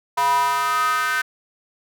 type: tone with high-pass filter sweep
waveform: square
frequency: 139.5 Hz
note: C#3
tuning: 11 cents sharp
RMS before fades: -20 dBFS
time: 0.17-1.22 s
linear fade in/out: 10 ms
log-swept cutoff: 900 to 1500 Hz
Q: 6.7
effects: none